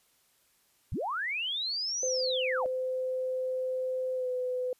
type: linear two-way sweep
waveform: sine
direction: up then down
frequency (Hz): 43.65 to 6280 to 525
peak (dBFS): -30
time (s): 0.92-2.66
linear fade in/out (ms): 0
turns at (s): 2.06
type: tone with pitch glide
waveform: sine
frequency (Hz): 514 to 503.7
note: C5 to B4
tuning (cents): -31 to +34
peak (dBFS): -29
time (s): 2.03-4.73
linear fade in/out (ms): 2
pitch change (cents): -35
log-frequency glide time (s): 4.15-4.28
effects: white hiss -68 dBFS RMS until 4.79 s + resampled to 32000 Hz